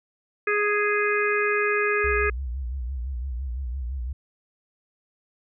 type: harmonic tone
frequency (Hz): 415.3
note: G#4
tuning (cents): 0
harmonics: 1 / 3 / 4 / 5 / 6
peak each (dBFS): -24 / -28 / -26 / -29 / -29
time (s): 0.47-2.3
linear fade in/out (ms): 5
type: tone with vibrato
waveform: sine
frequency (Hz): 63.6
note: C2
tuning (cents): -48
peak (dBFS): -27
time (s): 2.04-4.13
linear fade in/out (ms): 5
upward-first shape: sine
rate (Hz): 5.9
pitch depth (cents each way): 140
effects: none